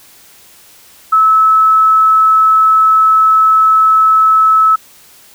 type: tone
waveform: sine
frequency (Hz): 1300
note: E6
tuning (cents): -24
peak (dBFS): -5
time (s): 1.12-4.76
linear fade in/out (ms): 10
effects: white hiss -42 dBFS RMS until 5.34 s